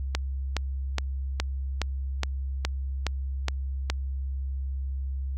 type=click train; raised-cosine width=0.2 ms; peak=-9 dBFS; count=10; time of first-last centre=0.15-3.9 s; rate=2.4 Hz; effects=added 67 Hz sine -28 dBFS peak until 5.37 s